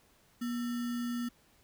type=tone with sample-and-hold; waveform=sine; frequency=240 Hz; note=B3; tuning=49 cents flat; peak=-32 dBFS; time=0.41-1.29 s; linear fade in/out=10 ms; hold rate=1575 Hz; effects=pink hiss -66 dBFS RMS until 1.63 s